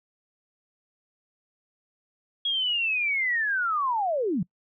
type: linear sweep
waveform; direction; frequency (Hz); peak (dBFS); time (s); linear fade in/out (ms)
sine; down; 3322 to 150.6; -23; 2.45-4.43; 5
effects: noise-tail reverb RT60 0.1 s tail -25 dB re dry